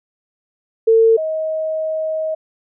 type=tone pair in turn; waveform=sine; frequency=449.8 / 631.6 Hz; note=A4 / D#5; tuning=+38 / +26 cents; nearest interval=tritone; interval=588 cents; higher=second; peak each=-8 / -18 dBFS; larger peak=first; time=0.87-1.17 / 1.17-2.35 s; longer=second; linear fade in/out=10 ms; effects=none